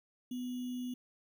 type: tone with sample-and-hold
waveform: sine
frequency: 249 Hz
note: B3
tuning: 14 cents sharp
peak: -36 dBFS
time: 0.31-0.94 s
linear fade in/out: 5 ms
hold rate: 3150 Hz
effects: none